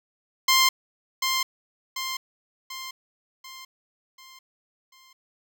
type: tone with echo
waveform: 10% pulse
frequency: 1051 Hz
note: C6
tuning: 7 cents sharp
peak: -8 dBFS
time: 0.48-0.69 s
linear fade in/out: 5 ms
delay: 740 ms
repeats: 6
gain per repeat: -6 dB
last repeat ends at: 5.13 s
effects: none